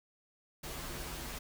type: noise with comb filter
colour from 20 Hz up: pink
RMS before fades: -42 dBFS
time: 0.63-1.39 s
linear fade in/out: 10 ms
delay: 10 ms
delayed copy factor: -0.75
effects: none